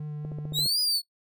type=tone with vibrato; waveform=triangle; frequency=150 Hz; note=D3; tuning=37 cents sharp; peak=-30 dBFS; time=0-0.67 s; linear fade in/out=5 ms; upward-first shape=sine; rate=4.5 Hz; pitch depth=12 cents each way
type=click train; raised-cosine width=2 ms; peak=-26 dBFS; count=7; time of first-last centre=0.25-0.658 s; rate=14.7 Hz
type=exponential two-way sweep; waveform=40% pulse; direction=up then down; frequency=3681 to 4978 to 4364 Hz; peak=-22 dBFS; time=0.53-1.02 s; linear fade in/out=50 ms; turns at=0.8 s
effects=noise-tail reverb RT60 0.1 s tail -20 dB re dry